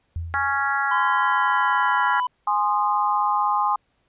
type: tone with exponential decay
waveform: sine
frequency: 83.6 Hz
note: E2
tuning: 25 cents sharp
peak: -23 dBFS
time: 0.16-0.81 s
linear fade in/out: 0 ms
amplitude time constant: 140 ms
type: harmonic tone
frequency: 277.2 Hz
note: C#4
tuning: in tune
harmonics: 3 / 4 / 5 / 6 / 7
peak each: -26 / -28 / -24 / -26 / -32 dBFS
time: 0.34-2.2 s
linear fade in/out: 0 ms
type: tone with pitch glide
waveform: triangle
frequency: 1025 to 995.8 Hz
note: C6 to B5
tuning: -36 to +14 cents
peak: -19 dBFS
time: 0.91-2.27 s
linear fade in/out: 5 ms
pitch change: -50 cents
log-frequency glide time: 1.19-2.16 s
type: chord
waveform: sine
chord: Ab major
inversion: none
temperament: equal with one note detuned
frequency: 830.6 / 1046.5 / 1230.9 Hz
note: Ab5 / C6 / Eb6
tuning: 0 / 0 / -19 cents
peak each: -22 / -22 / -25 dBFS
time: 2.47-3.76 s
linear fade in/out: 5 ms
effects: pink hiss -68 dBFS RMS until 4.08 s + resampled to 8000 Hz